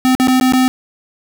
square tone with dropouts, 257 Hz, C4, 31 cents flat, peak -10 dBFS, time 0.05-0.68 s, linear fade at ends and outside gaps 0 ms, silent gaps 0.151-0.199 / 0.273-0.282 / 0.399-0.411 / 0.523-0.535 s, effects none

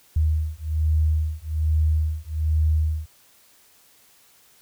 sine beating tone pair, 77.3 / 78.5 Hz, D#2 / D#2, -11 / +16 cents, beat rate 1.2 Hz, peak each -22 dBFS, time 0.16-3.06 s, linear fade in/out 5 ms, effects white hiss -56 dBFS RMS until 4.61 s

